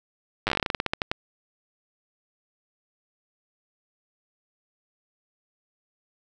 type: slowing click train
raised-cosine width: 0.3 ms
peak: -8 dBFS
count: 18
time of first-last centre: 0.47-1.115 s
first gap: 9 ms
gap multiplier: 1.16
effects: none